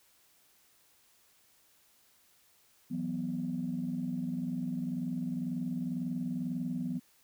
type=chord; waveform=sine; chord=E suspended second; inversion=none; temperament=equal; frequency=164.81 / 185 / 246.9 Hz; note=E3 / F#3 / B3; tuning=0 / 0 / 0 cents; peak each=-38 / -37 / -34 dBFS; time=2.9-7 s; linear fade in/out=20 ms; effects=tanh soft clip ceiling -24 dBFS + white hiss -66 dBFS RMS until 7.23 s